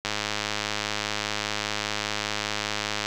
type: click train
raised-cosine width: 0.2 ms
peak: -9 dBFS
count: 317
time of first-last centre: 0.05-3.06 s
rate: 105 Hz
effects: none